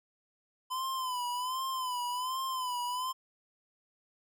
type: tone with vibrato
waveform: square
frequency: 1014 Hz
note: B5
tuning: 45 cents sharp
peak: -33 dBFS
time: 0.7-3.13 s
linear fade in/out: 20 ms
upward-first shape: sine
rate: 1.3 Hz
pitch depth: 73 cents each way
effects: none